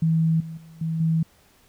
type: tone with level steps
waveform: sine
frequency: 162 Hz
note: E3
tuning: 30 cents flat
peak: -17 / -32 / -43 / -23 / -18 dBFS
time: 0.02-1.23 s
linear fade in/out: 5 ms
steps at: 0.4 / 0.57 / 0.81 / 1 s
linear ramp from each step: 5 ms
effects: pink hiss -58 dBFS RMS until 1.68 s